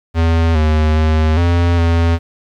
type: tone with pitch steps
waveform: square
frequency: 82.5 / 77.5 / 78.4 / 86.1 / 84 Hz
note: E2 / D#2 / D#2 / F2 / E2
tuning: +2 / -6 / +14 / -24 / +33 cents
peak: -11 dBFS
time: 0.14-2.19 s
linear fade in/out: 50 ms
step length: 410 ms
effects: low-pass 4000 Hz 12 dB/octave + 8-bit